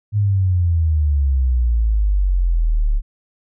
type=exponential sweep; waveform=sine; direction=down; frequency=106.2 to 35.14 Hz; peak=-13 dBFS; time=0.12-3.02 s; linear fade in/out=50 ms; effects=none